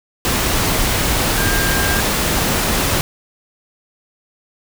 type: tone in noise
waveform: sine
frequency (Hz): 1600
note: G6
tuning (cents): +35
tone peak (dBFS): -21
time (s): 1.38-2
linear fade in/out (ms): 0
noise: pink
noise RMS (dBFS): -17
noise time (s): 0.25-3.01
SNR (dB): -7
effects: none